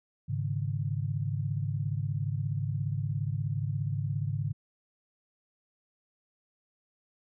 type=chord; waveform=sine; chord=Ab suspended fourth; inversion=none; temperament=equal; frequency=103.83 / 138.59 / 155.56 Hz; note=Ab2 / Db3 / Eb3; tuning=0 / 0 / 0 cents; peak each=-32 / -32 / -36 dBFS; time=0.28-4.53 s; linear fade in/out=20 ms; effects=none